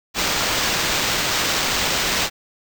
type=noise with sample-and-hold; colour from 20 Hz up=white; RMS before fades=-21 dBFS; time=0.14-2.3 s; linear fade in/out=50 ms; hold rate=11025 Hz; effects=none